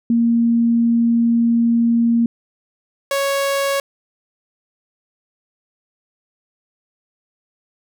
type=tone pair in turn; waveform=sine / sawtooth; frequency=233.1 / 554.4 Hz; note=A#3 / C#5; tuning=0 / 0 cents; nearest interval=octave + minor third; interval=1500 cents; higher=second; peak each=-12 / -13 dBFS; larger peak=first; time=0.1-2.26 / 3.11-3.8 s; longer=first; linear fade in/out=2 ms; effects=none